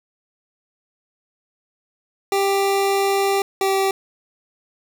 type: tone pair in turn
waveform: 25% pulse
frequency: 394.2 / 388.1 Hz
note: G4 / G4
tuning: +10 / -17 cents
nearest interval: unison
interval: 27 cents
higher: first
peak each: -13 dBFS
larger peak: neither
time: 2.32-3.42 / 3.61-3.91 s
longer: first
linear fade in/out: 2 ms
effects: none